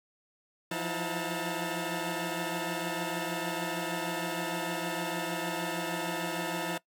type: tone cluster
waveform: 15% pulse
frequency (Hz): 171.1 / 177.6 / 322.3 / 719 / 890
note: F3 / F3 / E4 / F#5 / A5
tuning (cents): -35 / +29 / -39 / -50 / +20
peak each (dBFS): -31 / -35 / -30 / -35 / -32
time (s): 0.71-6.78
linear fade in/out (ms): 5
effects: noise-tail reverb RT60 0.1 s tail -20 dB re dry